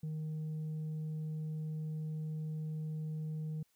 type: tone with tanh clipping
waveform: sine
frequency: 155.56 Hz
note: D#3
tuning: in tune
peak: -37 dBFS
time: 0.03-3.63 s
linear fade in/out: 5 ms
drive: 2 dB
effects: white hiss -75 dBFS RMS until 3.75 s